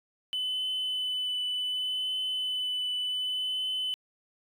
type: tone with vibrato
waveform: triangle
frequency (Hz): 3009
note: F#7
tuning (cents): +28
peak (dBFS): -26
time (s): 0.33-3.94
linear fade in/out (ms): 0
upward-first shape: triangle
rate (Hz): 0.67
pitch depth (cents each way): 14
effects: tanh soft clip ceiling -24 dBFS